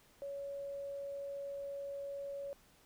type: tone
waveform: sine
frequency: 560 Hz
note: C#5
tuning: 18 cents sharp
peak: -40 dBFS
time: 0.22-2.53 s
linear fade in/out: 0 ms
effects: pink hiss -66 dBFS RMS until 2.85 s